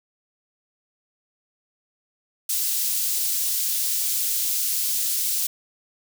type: high-pass noise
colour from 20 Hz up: white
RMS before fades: -24 dBFS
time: 2.49-5.47 s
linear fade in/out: 5 ms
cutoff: 4700 Hz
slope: 12 dB/octave
effects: none